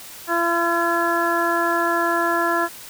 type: harmonic tone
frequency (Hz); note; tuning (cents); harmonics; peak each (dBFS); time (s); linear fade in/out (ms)
339.8; F4; -47; 1 / 2 / 3 / 4 / 5; -24 / -24 / -24 / -24 / -24; 0.27-2.69; 50
effects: white hiss -39 dBFS RMS until 2.89 s